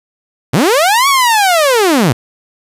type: linear two-way sweep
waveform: sawtooth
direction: up then down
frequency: 104 to 1143 to 104 Hz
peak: -4 dBFS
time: 0.53-2.13 s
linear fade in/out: 10 ms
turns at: 1.08 s
effects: resampled to 32000 Hz + 7-bit